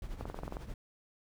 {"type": "noise with tremolo", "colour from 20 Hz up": "brown", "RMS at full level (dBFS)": -40, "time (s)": [0.02, 0.74], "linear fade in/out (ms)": 2, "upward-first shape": "triangle", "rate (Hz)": 12, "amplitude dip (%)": 70}
{"type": "click train", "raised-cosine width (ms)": 1, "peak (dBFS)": -26, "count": 9, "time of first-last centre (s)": [0.21, 0.569], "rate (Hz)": 22.3}
{"effects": []}